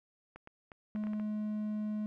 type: clicks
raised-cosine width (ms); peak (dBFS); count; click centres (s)
0.5; -34; 8; 0.36 / 0.474 / 0.718 / 0.96 / 1.038 / 1.07 / 1.134 / 1.198
type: tone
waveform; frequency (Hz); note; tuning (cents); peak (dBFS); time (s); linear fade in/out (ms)
triangle; 212.2; G#3; +38; -31; 0.95-2.06; 0
effects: none